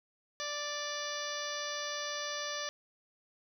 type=harmonic tone with a mistuned harmonic; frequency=587.3 Hz; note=D5; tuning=in tune; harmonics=1 / 2 / 3 / 4 / 5 / 6 / 7 / 8 / 9 / 10; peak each=-42 / -43 / -42 / -49 / -48 / -44 / -49 / -45 / -49 / -44 dBFS; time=0.4-2.69 s; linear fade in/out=0 ms; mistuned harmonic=5; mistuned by=-16 cents; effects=11-bit

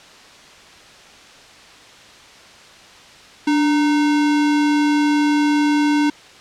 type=tone with sample-and-hold; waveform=sine; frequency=293.7 Hz; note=D4; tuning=in tune; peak=-13 dBFS; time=3.47-6.1 s; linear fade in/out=5 ms; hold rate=1225 Hz; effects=white hiss -43 dBFS RMS until 6.4 s + low-pass 5000 Hz 12 dB/octave

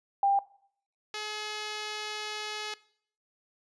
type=tone pair in turn; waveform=sine / 5% pulse; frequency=795 / 424.6 Hz; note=G5 / G#4; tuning=+24 / +38 cents; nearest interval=major seventh; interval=1086 cents; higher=first; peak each=-21 / -23 dBFS; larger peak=first; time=0.23-0.39 / 1.14-2.74 s; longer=second; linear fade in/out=2 ms; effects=noise-tail reverb RT60 0.6 s tail -20 dB re dry + resampled to 22050 Hz

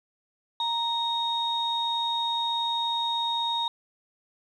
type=tone pair together; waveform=sine; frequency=932.3 / 3729 Hz; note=A#5 / A#7; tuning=0 / 0 cents; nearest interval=2 octaves; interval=2400 cents; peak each=-27 dBFS; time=0.6-3.68 s; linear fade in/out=2 ms; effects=tanh soft clip ceiling -17 dBFS + 10-bit

